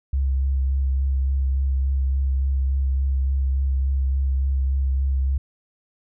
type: tone with vibrato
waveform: sine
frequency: 67.1 Hz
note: C2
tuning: 44 cents sharp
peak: -18 dBFS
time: 0.13-5.38 s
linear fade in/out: 5 ms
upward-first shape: sine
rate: 3.5 Hz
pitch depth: 20 cents each way
effects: none